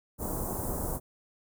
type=band-stop noise; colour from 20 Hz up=pink; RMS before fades=-33 dBFS; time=0.18-1 s; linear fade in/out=50 ms; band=1000 to 8600 Hz; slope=24 dB/octave; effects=none